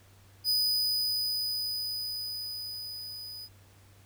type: tone with level ramp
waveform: 45% pulse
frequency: 4978 Hz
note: D#8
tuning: in tune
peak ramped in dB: -23 to -40 dBFS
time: 0.44-3.49 s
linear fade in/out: 50 ms
effects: added 97 Hz sine -56 dBFS peak until 4.05 s + pink hiss -61 dBFS RMS until 4.05 s